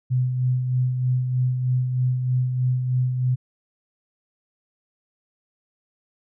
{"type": "tone with tremolo", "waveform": "sine", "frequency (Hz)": 126.7, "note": "B2", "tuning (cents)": 45, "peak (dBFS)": -17, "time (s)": [0.1, 3.36], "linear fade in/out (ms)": 20, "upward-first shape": "sine", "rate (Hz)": 3.2, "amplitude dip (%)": 45, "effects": []}